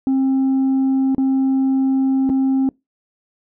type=tone with dropouts; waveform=sine; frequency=266.4 Hz; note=C4; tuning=31 cents sharp; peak=-11 dBFS; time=0.07-2.69 s; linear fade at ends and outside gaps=1 ms; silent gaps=1.148-1.181 / 2.293-2.299 s; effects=noise-tail reverb RT60 0.2 s tail -26 dB re dry + tanh soft clip ceiling -13 dBFS